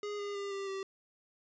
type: tone with pitch steps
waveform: square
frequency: 413.6 / 407 / 400.4 / 394 / 387.7 Hz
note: G#4 / G#4 / G4 / G4 / G4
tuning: -7 / -35 / +37 / +9 / -19 cents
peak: -37 dBFS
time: 0.03-0.83 s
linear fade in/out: 2 ms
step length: 160 ms
effects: resampled to 16000 Hz